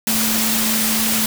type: tone in noise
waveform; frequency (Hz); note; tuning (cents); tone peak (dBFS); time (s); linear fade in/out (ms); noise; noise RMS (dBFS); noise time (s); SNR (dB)
sine; 220.9; A3; +7; -22; 0.07-1.26; 2; white; -19; 0.07-1.26; -6
effects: none

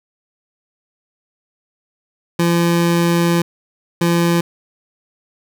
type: tone bursts at uneven times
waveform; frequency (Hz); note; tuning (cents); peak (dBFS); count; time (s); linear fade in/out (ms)
25% pulse; 170.7; F3; -39; -9; 2; 2.39-3.42 / 4.01-4.41; 5
effects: none

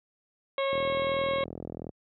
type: harmonic tone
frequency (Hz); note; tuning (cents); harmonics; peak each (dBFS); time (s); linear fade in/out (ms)
546; C#5; -26; 1 / 2 / 3 / 4 / 5 / 6 / 7; -27 / -33 / -45 / -36 / -45 / -41 / -42; 0.58-1.44; 2
type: click train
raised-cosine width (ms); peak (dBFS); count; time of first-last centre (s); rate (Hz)
2; -24; 49; 0.73-1.892; 41.3
effects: high-pass 80 Hz 12 dB/octave

